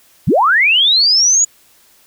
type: linear sweep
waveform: sine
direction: up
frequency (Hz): 83.9 to 6910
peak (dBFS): -8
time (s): 0.27-1.45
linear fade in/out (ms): 10
effects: white hiss -50 dBFS RMS until 2.06 s